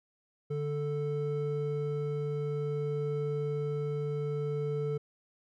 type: tone pair together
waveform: triangle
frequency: 146.48 / 440 Hz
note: D3 / A4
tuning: -4 / 0 cents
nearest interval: octave + perfect fifth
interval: 1904 cents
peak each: -31 / -31 dBFS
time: 0.5-4.98 s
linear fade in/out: 10 ms
effects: none